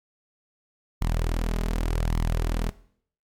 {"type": "tone with flanger", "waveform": "sawtooth", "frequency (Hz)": 40.74, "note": "E1", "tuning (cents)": -20, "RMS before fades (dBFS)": -25, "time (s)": [1.01, 2.7], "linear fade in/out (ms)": 10, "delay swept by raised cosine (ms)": [0.94, 4.84], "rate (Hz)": 0.86, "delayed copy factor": 0.5, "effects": ["noise-tail reverb RT60 0.6 s tail -18 dB re dry", "MP3 96 kbps"]}